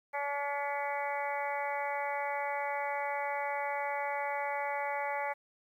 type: harmonic tone with a mistuned harmonic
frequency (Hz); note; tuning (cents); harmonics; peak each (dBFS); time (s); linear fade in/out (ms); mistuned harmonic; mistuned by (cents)
285.4; D4; -49; 2 / 3 / 4 / 5 / 6 / 7 / 8; -38 / -35 / -44 / -45 / -46 / -40 / -43; 0.13-5.34; 20; 8; -31
effects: 11-bit